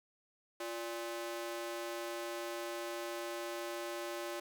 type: ring-modulated tone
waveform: sawtooth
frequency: 466.2 Hz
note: A#4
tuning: in tune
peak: -32 dBFS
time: 0.6-4.4 s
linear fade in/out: 5 ms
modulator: 117 Hz
effects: none